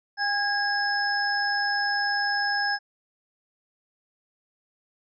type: tone cluster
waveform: sine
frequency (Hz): 810 / 1639 / 5200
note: G#5 / G#6 / E8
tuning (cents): -43 / -23 / -24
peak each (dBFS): -28 / -25 / -30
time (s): 0.17-2.79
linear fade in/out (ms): 50
effects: none